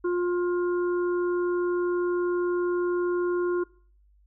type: harmonic tone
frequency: 353.5 Hz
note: F4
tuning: 21 cents sharp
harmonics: 1 / 3 / 4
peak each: -23 / -36 / -38 dBFS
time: 0.04-3.64 s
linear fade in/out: 10 ms
effects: noise-tail reverb RT60 0.5 s tail -23 dB re dry + added 50 Hz sine -57 dBFS peak until 4.26 s